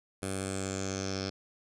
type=tone with low-pass filter sweep; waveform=10% pulse; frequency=96.1 Hz; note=G2; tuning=34 cents flat; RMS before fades=-35 dBFS; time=0.22-1.3 s; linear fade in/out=10 ms; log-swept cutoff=10000 to 5100 Hz; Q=6.2; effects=none